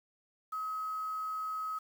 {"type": "tone with quantisation", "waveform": "sine", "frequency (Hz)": 1275, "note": "D#6", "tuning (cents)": 42, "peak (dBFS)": -34, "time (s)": [0.52, 1.79], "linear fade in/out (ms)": 10, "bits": 9, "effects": []}